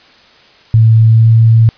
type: tone with pitch glide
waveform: sine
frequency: 112 to 113.3 Hz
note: A2 to A#2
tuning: +31 to -49 cents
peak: -3 dBFS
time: 0.74-1.69 s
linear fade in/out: 0 ms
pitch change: +20 cents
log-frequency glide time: 1.07-1.31 s
effects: white hiss -43 dBFS RMS until 1.77 s + resampled to 11025 Hz